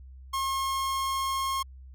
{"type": "tone", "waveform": "45% pulse", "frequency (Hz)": 1077, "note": "C6", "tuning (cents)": 50, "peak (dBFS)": -27, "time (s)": [0.33, 1.63], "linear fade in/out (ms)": 10, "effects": ["added 65 Hz sine -44 dBFS peak until 1.94 s"]}